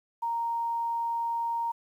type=tone; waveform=sine; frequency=930 Hz; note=A#5; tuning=4 cents flat; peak=-27 dBFS; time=0.22-1.72 s; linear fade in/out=10 ms; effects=10-bit